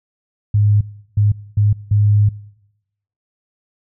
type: tone bursts at uneven times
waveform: sine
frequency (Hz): 103.83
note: G#2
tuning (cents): 0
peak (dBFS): -10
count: 4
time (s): 0.54-0.81 / 1.17-1.32 / 1.57-1.73 / 1.91-2.29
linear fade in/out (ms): 5
effects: noise-tail reverb RT60 0.9 s tail -22 dB re dry